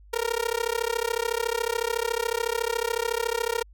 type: tone with amplitude modulation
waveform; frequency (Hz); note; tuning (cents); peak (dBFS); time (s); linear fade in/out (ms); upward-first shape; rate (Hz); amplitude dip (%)
sawtooth; 465.3; A#4; -3; -17; 0.13-3.63; 10; sine; 33.9; 100
effects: added 50 Hz sine -48 dBFS peak until 3.73 s